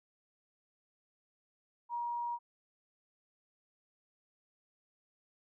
sine tone, 951 Hz, A#5, 34 cents sharp, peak -34 dBFS, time 1.89-2.39 s, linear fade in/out 50 ms, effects none

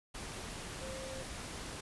sine tone in noise, 528 Hz, C5, 16 cents sharp, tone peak -44 dBFS, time 0.81-1.23 s, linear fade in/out 10 ms, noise pink, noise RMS -44 dBFS, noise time 0.14-1.81 s, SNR -3 dB, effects resampled to 24000 Hz

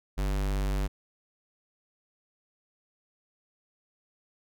square tone, 49 Hz, G1, in tune, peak -27 dBFS, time 0.17-0.88 s, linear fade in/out 20 ms, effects none

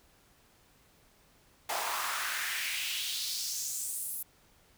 pink noise with high-pass filter sweep, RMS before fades -35 dBFS, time 1.69-4.23 s, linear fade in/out 5 ms, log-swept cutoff 750 to 12000 Hz, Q 2.5, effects pink hiss -64 dBFS RMS until 4.77 s

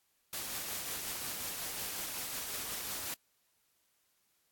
white noise with tremolo, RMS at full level -38 dBFS, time 0.33-3.14 s, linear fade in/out 2 ms, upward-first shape triangle, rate 5.5 Hz, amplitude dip 30%, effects white hiss -75 dBFS RMS until 4.51 s + AAC 64 kbps

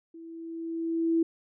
sine tone with level ramp, 329.8 Hz, E4, 1 cent sharp, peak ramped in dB -43 to -20 dBFS, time 0.14-1.23 s, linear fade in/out 5 ms, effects none

